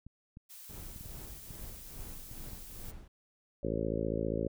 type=clicks; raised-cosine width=5 ms; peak=-36 dBFS; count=8; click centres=0.066 / 0.371 / 0.962 / 1.01 / 1.059 / 1.507 / 2.314 / 2.533 s
type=noise; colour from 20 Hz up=blue; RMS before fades=-50 dBFS; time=0.49-2.92 s; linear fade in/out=20 ms
type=noise with tremolo; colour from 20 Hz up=brown; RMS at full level=-43 dBFS; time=0.69-3.08 s; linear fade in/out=5 ms; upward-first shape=triangle; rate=2.4 Hz; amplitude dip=80%
type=harmonic tone; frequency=55 Hz; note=A1; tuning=in tune; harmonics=1 / 2 / 3 / 4 / 5 / 6 / 7 / 8 / 9 / 10; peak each=-40 / -40 / -40 / -40 / -40 / -40 / -40 / -40 / -40 / -40 dBFS; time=3.63-4.48 s; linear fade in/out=5 ms
effects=none